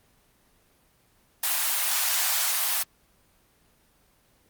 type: high-pass noise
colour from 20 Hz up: white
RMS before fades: -25 dBFS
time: 1.43-2.83 s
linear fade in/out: 5 ms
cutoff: 650 Hz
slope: 48 dB/octave
effects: pink hiss -63 dBFS RMS until 4.49 s + Opus 24 kbps